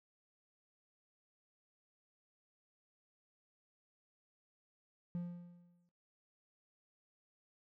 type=tone with exponential decay; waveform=triangle; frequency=174.61 Hz; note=F3; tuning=in tune; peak=-33 dBFS; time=5.15-5.89 s; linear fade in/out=0 ms; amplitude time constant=160 ms; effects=noise-tail reverb RT60 0.2 s tail -21 dB re dry + tanh soft clip ceiling -29 dBFS